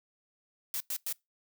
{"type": "noise bursts", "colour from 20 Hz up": "blue", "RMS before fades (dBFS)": -34, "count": 3, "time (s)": [0.74, 1.126], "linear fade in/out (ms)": 0, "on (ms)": 62, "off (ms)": 100, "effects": ["noise-tail reverb RT60 0.2 s tail -24 dB re dry"]}